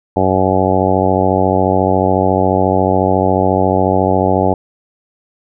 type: harmonic tone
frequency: 94.1 Hz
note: F#2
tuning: 30 cents sharp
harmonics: 1 / 2 / 3 / 4 / 5 / 6 / 7 / 8 / 9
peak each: -19 / -19 / -19 / -19 / -19 / -19 / -19 / -19 / -19 dBFS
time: 0.16-4.54 s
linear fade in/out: 5 ms
effects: none